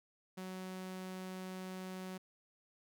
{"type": "tone", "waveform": "sawtooth", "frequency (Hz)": 186.2, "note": "F#3", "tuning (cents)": 11, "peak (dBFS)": -39, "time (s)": [0.37, 2.18], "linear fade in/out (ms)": 10, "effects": []}